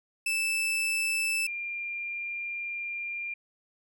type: tone pair in turn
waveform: 40% pulse / sine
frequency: 2637 / 2393 Hz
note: E7 / D7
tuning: 0 / +32 cents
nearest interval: major second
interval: 168 cents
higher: first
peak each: -25 / -32 dBFS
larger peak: first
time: 0.26-1.47 / 1.47-3.34 s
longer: second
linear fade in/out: 5 ms
effects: none